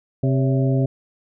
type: harmonic tone with a mistuned harmonic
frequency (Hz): 132.2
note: C3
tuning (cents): +18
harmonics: 1 / 2 / 3 / 4 / 5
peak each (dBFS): -17 / -23 / -27 / -29 / -31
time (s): 0.23-0.86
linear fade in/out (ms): 5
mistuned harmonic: 4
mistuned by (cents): +93
effects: none